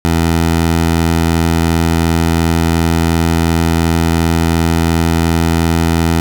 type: tone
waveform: 15% pulse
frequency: 82.8 Hz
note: E2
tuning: 8 cents sharp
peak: -4 dBFS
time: 0.05-6.2 s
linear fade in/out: 0 ms
effects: none